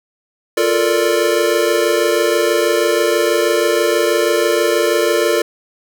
square chord, Bb major seventh, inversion second, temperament equal, 349.2 / 440 / 466.2 / 587.3 Hz, F4 / A4 / Bb4 / D5, 0 / 0 / 0 / 0 cents, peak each -19 dBFS, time 0.57-5.42 s, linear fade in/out 5 ms, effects none

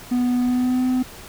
triangle tone with pitch glide, 246.9 to 254.6 Hz, B3 to C4, 0 to -47 cents, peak -15 dBFS, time 0.11-1.03 s, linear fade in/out 10 ms, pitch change +53 cents, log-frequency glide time 0.41-0.85 s, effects pink hiss -40 dBFS RMS until 1.28 s

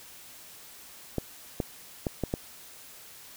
clicks, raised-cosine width 2 ms, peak -14 dBFS, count 5, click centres 1.183 / 1.602 / 2.068 / 2.237 / 2.339 s, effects white hiss -49 dBFS RMS until 3.36 s

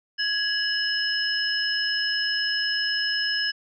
sine tone cluster, 1666 / 2948 / 5160 Hz, G#6 / F#7 / E8, +5 / -7 / -38 cents, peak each -26 / -30 / -26 dBFS, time 0.18-3.52 s, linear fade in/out 20 ms, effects none

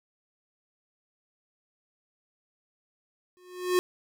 square tone with exponential growth, 362.3 Hz, F#4, 36 cents flat, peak -19 dBFS, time 3.37-3.79 s, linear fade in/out 0 ms, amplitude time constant 91 ms, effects none

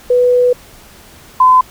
sine tone pair in turn, 493.9 / 1019.1 Hz, B4 / C6, 0 / -46 cents, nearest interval octave + minor second, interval 1254 cents, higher second, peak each -7 / -4 dBFS, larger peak second, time 0.1-0.53 / 1.4-1.61 s, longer first, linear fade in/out 5 ms, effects pink hiss -40 dBFS RMS until 1.7 s

